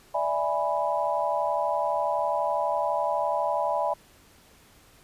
sine chord, E dominant seventh, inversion third, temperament equal, 587.3 / 659.3 / 830.6 / 987.8 Hz, D5 / E5 / G#5 / B5, 0 / 0 / 0 / 0 cents, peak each -29 dBFS, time 0.14-3.94 s, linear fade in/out 10 ms, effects pink hiss -56 dBFS RMS until 5.03 s + resampled to 32000 Hz

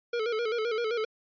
square tone with vibrato, 454.5 Hz, A#4, 44 cents flat, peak -28 dBFS, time 0.13-1.05 s, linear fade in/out 5 ms, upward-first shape square, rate 7.7 Hz, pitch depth 78 cents each way, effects resampled to 11025 Hz

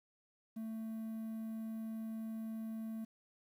triangle tone with quantisation, 222.1 Hz, A3, 16 cents sharp, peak -38 dBFS, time 0.56-3.05 s, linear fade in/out 10 ms, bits 11, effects none

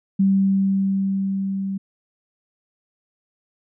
sine tone with level ramp, 194.3 Hz, G3, 15 cents flat, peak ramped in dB -13 to -23 dBFS, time 0.19-1.78 s, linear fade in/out 10 ms, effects none

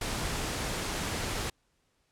pink noise, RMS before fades -33 dBFS, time 0.01-1.5 s, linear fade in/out 5 ms, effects pink hiss -73 dBFS RMS until 2.11 s + low-pass 10000 Hz 12 dB/octave

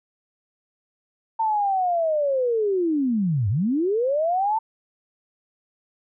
sine linear two-way sweep, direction down then up, 904 to 92.5 to 904 Hz, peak -19 dBFS, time 1.39-4.59 s, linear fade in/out 10 ms, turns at 3.49 s, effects none

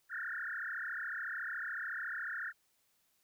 sine tone with frequency modulation, 1617 Hz, G#6, 47 cents flat, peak -37 dBFS, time 0.09-2.53 s, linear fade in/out 50 ms, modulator 33.9 Hz, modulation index 6.9, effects white hiss -75 dBFS RMS until 3.23 s

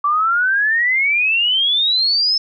sine exponential sweep, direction up, 1147 to 5290 Hz, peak -13 dBFS, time 0.04-2.38 s, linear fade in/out 5 ms, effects none

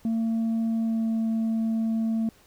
sine tone with pitch glide, 226.2 to 224.2 Hz, A3 to A3, +48 to +33 cents, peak -20 dBFS, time 0.05-2.29 s, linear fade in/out 2 ms, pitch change -15 cents, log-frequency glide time 0.71-1.19 s, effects tanh soft clip ceiling -22 dBFS + pink hiss -58 dBFS RMS until 2.46 s

